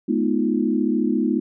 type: chord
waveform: sine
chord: F half-diminished seventh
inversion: first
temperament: equal with one note detuned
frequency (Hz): 212.8 / 246.9 / 311.1 / 349.2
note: Ab3 / Cb4 / Eb4 / F4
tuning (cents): +42 / 0 / 0 / 0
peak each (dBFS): -23 / -22 / -23 / -26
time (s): 0.08-1.4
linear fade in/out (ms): 10
effects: none